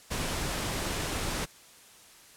pink noise, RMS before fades -32 dBFS, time 0.1-1.46 s, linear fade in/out 20 ms, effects white hiss -54 dBFS RMS until 2.36 s + low-pass 11000 Hz 12 dB/octave

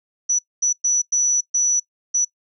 sine tone bursts at uneven times, 5920 Hz, F#8, in tune, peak -15 dBFS, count 6, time 0.29-0.39 / 0.62-0.73 / 0.84-1.02 / 1.12-1.41 / 1.54-1.8 / 2.14-2.25 s, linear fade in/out 10 ms, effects noise-tail reverb RT60 0.1 s tail -21 dB re dry

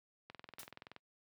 click train, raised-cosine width 0.3 ms, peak -33 dBFS, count 15, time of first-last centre 0.3-0.964 s, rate 21.1 Hz
white noise with exponential decay, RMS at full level -44 dBFS, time 0.59-0.71 s, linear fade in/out 5 ms, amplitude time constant 26 ms
effects noise-tail reverb RT60 0.1 s tail -26 dB re dry + high-pass 100 Hz 12 dB/octave

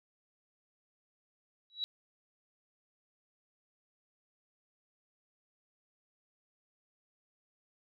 sine tone with exponential growth, 3901 Hz, B7, 22 cents flat, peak -28 dBFS, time 1.7-1.84 s, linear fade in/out 0 ms, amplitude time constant 30 ms, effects none

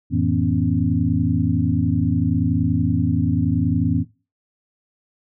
sine tone cluster, 89.8 / 110.5 / 164.3 / 245.3 / 275.9 Hz, F2 / A2 / E3 / B3 / C#4, +49 / +8 / -5 / -12 / -8 cents, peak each -23 dBFS, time 0.1-4.05 s, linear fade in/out 50 ms, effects noise-tail reverb RT60 0.3 s tail -17 dB re dry

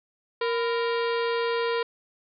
harmonic tone with a mistuned harmonic, 466.2 Hz, A#4, in tune, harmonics 1 / 2 / 3 / 4 / 5 / 6 / 7 / 8 / 9 / 10, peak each -25 / -31 / -35 / -37 / -39 / -41 / -42 / -43 / -44 / -45 dBFS, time 0.41-1.83 s, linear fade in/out 5 ms, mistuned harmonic 2, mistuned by +120 cents, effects none

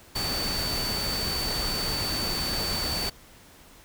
sine tone in noise, 4537 Hz, C#8, 39 cents sharp, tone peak -29 dBFS, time 0.15-3.1 s, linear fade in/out 10 ms, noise pink, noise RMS -31 dBFS, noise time 0.15-3.1 s, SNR -1 dB, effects pink hiss -52 dBFS RMS until 3.84 s

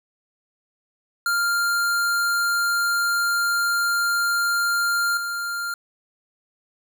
square tone with level steps, 1396.9 Hz, F6, in tune, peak -20 / -26 dBFS, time 1.26-5.74 s, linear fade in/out 2 ms, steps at 5.17 s, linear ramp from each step 2 ms, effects none

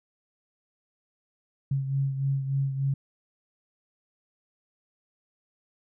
sine beating tone pair, 136.4 / 139.8 Hz, C#3 / C#3, -28 / +15 cents, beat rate 3.4 Hz, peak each -25 / -33 dBFS, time 1.71-2.94 s, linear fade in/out 5 ms, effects none

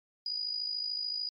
sine tone with amplitude modulation, 4915 Hz, D#8, 22 cents flat, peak -29 dBFS, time 0.26-1.29 s, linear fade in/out 2 ms, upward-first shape sine, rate 53.6 Hz, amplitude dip 65%, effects MP3 32 kbps

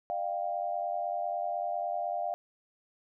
sine tone cluster, 601 / 697 / 787 Hz, D5 / F5 / G5, +40 / -4 / +7 cents, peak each -37 / -32 / -37 dBFS, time 0.1-2.34 s, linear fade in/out 0 ms, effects none

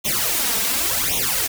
white noise with flanger, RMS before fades -21 dBFS, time 0.04-1.48 s, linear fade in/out 20 ms, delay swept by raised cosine 0.31 to 4.51 ms, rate 0.9 Hz, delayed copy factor +0.95, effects none

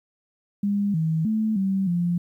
sine tone with pitch steps, 202.4 / 160.1 / 218 / 192.8 / 173.9 Hz, G#3 / D#3 / A3 / G3 / F3, -44 / +50 / -16 / -28 / -7 cents, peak -20 dBFS, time 0.63-2.18 s, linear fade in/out 5 ms, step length 310 ms, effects 10-bit

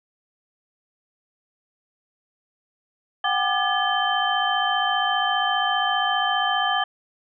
sine tone cluster, 740 / 795 / 1192 / 1709 / 3096 Hz, F#5 / G5 / D6 / G#6 / G7, 0 / +24 / +25 / +49 / -22 cents, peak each -26 dBFS, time 3.24-6.84 s, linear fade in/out 5 ms, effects none

